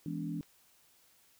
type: chord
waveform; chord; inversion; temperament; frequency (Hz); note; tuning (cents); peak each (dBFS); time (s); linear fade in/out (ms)
sine; E dominant seventh; none; equal with one note detuned; 164.81 / 207.7 / 246.9 / 288.1; E3 / G#3 / B3 / D4; 0 / 0 / 0 / -33; -38 / -43 / -44 / -39; 0.06-0.41; 2
type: clicks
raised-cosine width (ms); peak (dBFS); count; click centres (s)
0.2; -40 / -48; 2; 0.43 / 0.435
effects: white hiss -66 dBFS RMS until 1.39 s